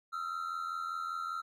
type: tone pair together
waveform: triangle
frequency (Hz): 1275.9 / 1361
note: D#6 / F6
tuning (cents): +43 / -45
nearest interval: minor second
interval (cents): 112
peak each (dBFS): -38 / -35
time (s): 0.12-1.42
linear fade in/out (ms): 20
effects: none